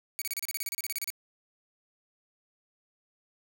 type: tone bursts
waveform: 5% pulse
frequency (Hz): 2256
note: C#7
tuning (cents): +30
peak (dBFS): -21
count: 16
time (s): 0.19-1.102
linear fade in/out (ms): 0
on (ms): 27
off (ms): 32
effects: none